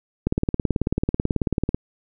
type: click train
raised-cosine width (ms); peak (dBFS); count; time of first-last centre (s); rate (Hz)
3; -7; 28; 0.27-1.745; 18.3
effects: none

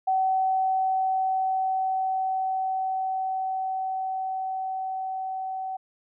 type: tone with level ramp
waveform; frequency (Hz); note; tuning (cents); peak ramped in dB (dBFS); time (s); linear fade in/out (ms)
sine; 759; F#5; +44; -20 to -29; 0.07-5.77; 10
effects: none

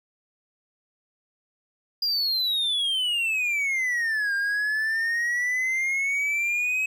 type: exponential two-way sweep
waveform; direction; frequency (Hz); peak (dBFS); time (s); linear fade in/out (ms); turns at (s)
triangle; down then up; 4873 to 1598 to 2562; -21; 2.02-6.86; 5; 4.34
effects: none

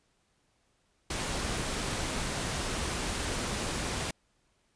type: noise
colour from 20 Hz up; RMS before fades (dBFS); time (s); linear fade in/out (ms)
pink; -33; 1.1-4.11; 5
effects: pink hiss -72 dBFS RMS until 4.75 s + resampled to 22050 Hz

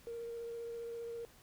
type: tone with vibrato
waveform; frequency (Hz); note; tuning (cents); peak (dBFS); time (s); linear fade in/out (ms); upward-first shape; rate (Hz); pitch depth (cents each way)
triangle; 466.2; A#4; 0; -37; 0.07-1.25; 0; sine; 15; 12
effects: tanh soft clip ceiling -38 dBFS + pink hiss -62 dBFS RMS until 1.42 s

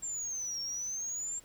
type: exponential two-way sweep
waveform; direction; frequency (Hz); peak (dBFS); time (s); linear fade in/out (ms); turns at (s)
sine; down then up; 7459 to 5490 to 7459; -32; 0.02-1.4; 20; 0.61
effects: tanh soft clip ceiling -33 dBFS + pink hiss -60 dBFS RMS until 1.44 s

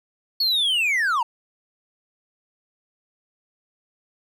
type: linear sweep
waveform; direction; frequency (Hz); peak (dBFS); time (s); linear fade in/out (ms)
triangle; down; 4435 to 880; -17; 0.4-1.23; 5
effects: none

